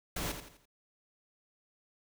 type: noise with echo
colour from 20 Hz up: pink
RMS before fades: -36 dBFS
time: 0.16-0.32 s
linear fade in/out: 5 ms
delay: 84 ms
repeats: 4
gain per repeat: -8 dB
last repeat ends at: 0.656 s
effects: none